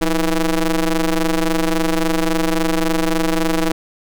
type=ring-modulated tone; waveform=sawtooth; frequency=164.81 Hz; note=E3; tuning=in tune; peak=-8 dBFS; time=0.01-3.72 s; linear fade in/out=5 ms; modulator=153 Hz; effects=none